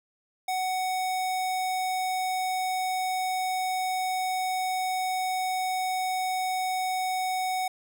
square tone, 745 Hz, F#5, 12 cents sharp, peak -27 dBFS, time 0.48-7.68 s, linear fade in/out 5 ms, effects none

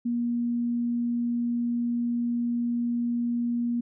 sine tone, 238.1 Hz, A#3, 37 cents sharp, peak -24 dBFS, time 0.05-3.81 s, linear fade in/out 10 ms, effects none

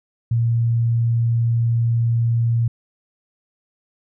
sine tone, 116.54 Hz, A#2, in tune, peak -15 dBFS, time 0.31-2.68 s, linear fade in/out 5 ms, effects none

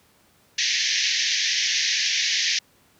white band-pass noise, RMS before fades -23 dBFS, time 0.58-2.59 s, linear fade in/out 5 ms, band 1700 to 6300 Hz, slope 96 dB/octave, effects pink hiss -59 dBFS RMS until 2.99 s + high-pass 80 Hz 12 dB/octave

